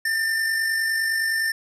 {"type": "tone with amplitude modulation", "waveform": "square", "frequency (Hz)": 1794, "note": "A6", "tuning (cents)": 33, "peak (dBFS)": -20, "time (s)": [0.05, 1.52], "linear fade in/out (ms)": 5, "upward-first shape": "sine", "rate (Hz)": 49.8, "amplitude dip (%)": 35, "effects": ["resampled to 32000 Hz", "9-bit"]}